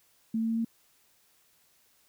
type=tone with pitch steps; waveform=sine; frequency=223.7 / 225.3 / 226.8 / 228.4 Hz; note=A3 / A3 / A#3 / A#3; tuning=+29 / +41 / -47 / -35 cents; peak=-26 dBFS; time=0.34-0.648 s; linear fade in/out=5 ms; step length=77 ms; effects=white hiss -66 dBFS RMS until 2.08 s